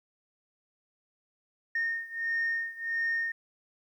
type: beating tone pair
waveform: sine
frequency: 1835 / 1836.5 Hz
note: A#6 / A#6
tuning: -28 / -26 cents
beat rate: 1.5 Hz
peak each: -30 / -32 dBFS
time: 1.75-3.32 s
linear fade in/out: 5 ms
effects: tanh soft clip ceiling -23 dBFS + 11-bit